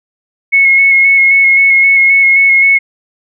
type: tone with vibrato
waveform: sine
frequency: 2183 Hz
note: C#7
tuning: 27 cents flat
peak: -4 dBFS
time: 0.52-2.79 s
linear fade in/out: 20 ms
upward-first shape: square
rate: 3.8 Hz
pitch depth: 16 cents each way
effects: none